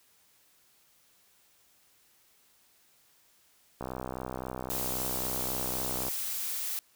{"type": "click train", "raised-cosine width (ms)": 1, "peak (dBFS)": -22, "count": 146, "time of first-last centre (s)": [3.81, 6.083], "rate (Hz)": 63.8}
{"type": "noise", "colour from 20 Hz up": "blue", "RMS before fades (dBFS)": -34, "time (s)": [4.7, 6.79], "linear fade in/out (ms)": 0}
{"effects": ["white hiss -65 dBFS RMS until 6.95 s"]}